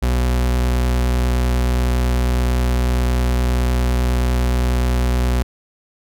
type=tone with vibrato; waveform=40% pulse; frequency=61.74 Hz; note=B1; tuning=in tune; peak=-14 dBFS; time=0.02-5.43 s; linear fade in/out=10 ms; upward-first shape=triangle; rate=9.8 Hz; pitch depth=11 cents each way; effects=none